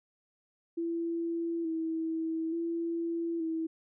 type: tone with vibrato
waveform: sine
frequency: 329.6 Hz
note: E4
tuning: in tune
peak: -30 dBFS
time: 0.77-3.67 s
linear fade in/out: 10 ms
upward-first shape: square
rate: 0.57 Hz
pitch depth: 30 cents each way
effects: none